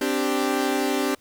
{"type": "chord", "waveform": "sawtooth", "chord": "C suspended second", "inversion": "none", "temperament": "equal", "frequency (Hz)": [261.6, 293.7, 392], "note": ["C4", "D4", "G4"], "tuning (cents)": [0, 0, 0], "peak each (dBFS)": [-22, -22, -22], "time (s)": [0.01, 1.15], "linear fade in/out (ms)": 5, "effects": ["pink hiss -58 dBFS RMS until 1.2 s"]}